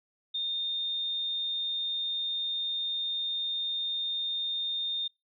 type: tone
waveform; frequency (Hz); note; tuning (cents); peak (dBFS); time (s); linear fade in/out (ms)
sine; 3644; A#7; -40; -29; 0.34-5.08; 10
effects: noise-tail reverb RT60 0.2 s tail -22 dB re dry